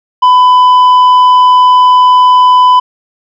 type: tone with tanh clipping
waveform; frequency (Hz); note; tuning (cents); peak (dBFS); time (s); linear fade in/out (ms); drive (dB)
sine; 1001; B5; +23; -3; 0.22-2.8; 10; 5
effects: none